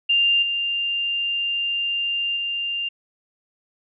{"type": "tone with level steps", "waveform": "sine", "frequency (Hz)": 2794, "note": "F7", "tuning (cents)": 0, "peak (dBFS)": [-15, -21, -23], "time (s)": [0.09, 2.89], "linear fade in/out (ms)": 10, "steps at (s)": [0.42, 2.36], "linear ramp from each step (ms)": 10, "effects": []}